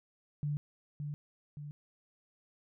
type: tone with echo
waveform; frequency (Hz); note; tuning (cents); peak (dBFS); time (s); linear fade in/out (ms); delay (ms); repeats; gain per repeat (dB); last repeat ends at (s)
sine; 146.83; D3; 0; -31; 0.43-0.57; 0; 570; 2; -5; 1.71
effects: none